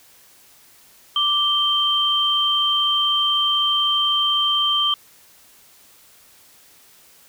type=tone pair together; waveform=sine; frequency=1174.7 / 3136 Hz; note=D6 / G7; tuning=0 / 0 cents; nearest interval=octave + perfect fourth; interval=1700 cents; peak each=-23 / -17 dBFS; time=1.16-4.94 s; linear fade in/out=2 ms; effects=white hiss -51 dBFS RMS until 7.28 s